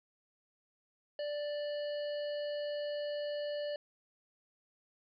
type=harmonic tone with a mistuned harmonic; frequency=587.3 Hz; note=D5; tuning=in tune; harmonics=1 / 3 / 5 / 7 / 8; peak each=-35 / -50 / -50 / -52 / -58 dBFS; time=1.19-3.76 s; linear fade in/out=2 ms; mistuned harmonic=7; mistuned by=+81 cents; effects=none